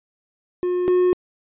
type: tone pair in turn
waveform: triangle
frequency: 358.9 / 361.8 Hz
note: F4 / F#4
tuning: +47 / -39 cents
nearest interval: unison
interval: 14 cents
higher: second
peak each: -17 / -12 dBFS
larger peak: second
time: 0.63-0.88 / 0.88-1.13 s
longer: neither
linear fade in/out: 0 ms
effects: resampled to 8000 Hz